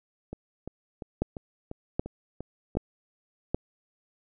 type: two click trains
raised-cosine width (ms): 2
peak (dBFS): -23 / -12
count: 8 / 4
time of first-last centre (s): 0.33-2.752 / 1.22-3.546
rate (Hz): 2.89 / 1.29
effects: none